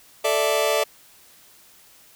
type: chord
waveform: sawtooth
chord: A suspended fourth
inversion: none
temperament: just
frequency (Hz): 440 / 586.7 / 660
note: A4 / D5 / E5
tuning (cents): 0 / -2 / +2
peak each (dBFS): -20 / -18 / -20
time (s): 0.24-0.84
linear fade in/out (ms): 10
effects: white hiss -52 dBFS RMS until 2.15 s